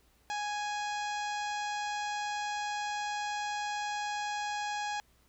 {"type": "harmonic tone", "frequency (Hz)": 830.6, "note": "G#5", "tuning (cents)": 0, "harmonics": [1, 2, 3, 4, 5, 6, 7, 8, 9], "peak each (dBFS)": [-34, -40, -44, -46, -48, -50, -51, -52, -53], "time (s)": [0.3, 5], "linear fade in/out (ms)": 0, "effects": ["added 60 Hz sine -68 dBFS peak until 5.28 s", "pink hiss -68 dBFS RMS until 5.28 s"]}